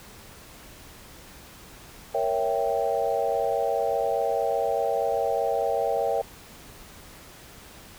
sine chord, A# diminished seventh, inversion none, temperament equal, 466.2 / 554.4 / 659.3 / 784 Hz, A#4 / C#5 / E5 / G5, 0 / 0 / 0 / 0 cents, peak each -28 dBFS, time 2.14-6.22 s, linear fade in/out 10 ms, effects pink hiss -47 dBFS RMS until 7.98 s

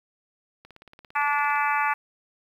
click train, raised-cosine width 0.3 ms, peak -31 dBFS, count 17, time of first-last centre 0.65-1.559 s, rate 17.6 Hz
harmonic tone, 290 Hz, D4, 22 cents flat, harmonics 3 / 4 / 5 / 6 / 7 / 8 / 9, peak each -25 / -27 / -29 / -31 / -32 / -33 / -34 dBFS, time 1.15-1.94 s, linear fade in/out 10 ms
effects 9-bit

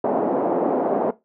white band-pass noise, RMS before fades -21 dBFS, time 0.04-1.11 s, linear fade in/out 5 ms, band 230 to 700 Hz, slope 24 dB/octave, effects noise-tail reverb RT60 0.2 s tail -18 dB re dry

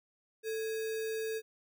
sine tone with sample-and-hold, 442.3 Hz, A4, 9 cents sharp, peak -33 dBFS, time 0.43-1.42 s, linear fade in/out 50 ms, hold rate 2100 Hz, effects none

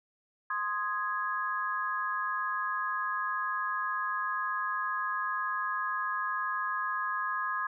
sine chord, Ab major, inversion first, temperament equal, 1046.5 / 1244.5 / 1661.2 Hz, C6 / Eb6 / Ab6, 0 / 0 / 0 cents, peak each -34 dBFS, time 0.5-7.67 s, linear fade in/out 5 ms, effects none

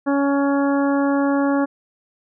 harmonic tone, 280 Hz, C#4, 18 cents sharp, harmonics 1 / 2 / 3 / 4 / 5 / 6, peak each -17 / -23 / -27 / -29 / -31 / -33 dBFS, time 0.06-1.66 s, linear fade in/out 20 ms, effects none

